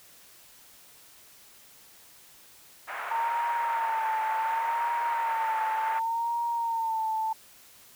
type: band-pass noise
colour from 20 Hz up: pink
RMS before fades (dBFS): -36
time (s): 2.87-6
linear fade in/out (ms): 20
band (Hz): 760 to 2000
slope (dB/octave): 24
type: tone with vibrato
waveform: sine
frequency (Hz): 909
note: A#5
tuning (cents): -44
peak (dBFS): -26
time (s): 3.11-7.33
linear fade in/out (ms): 5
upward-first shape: sine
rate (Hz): 0.68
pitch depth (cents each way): 57
effects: white hiss -54 dBFS RMS until 7.95 s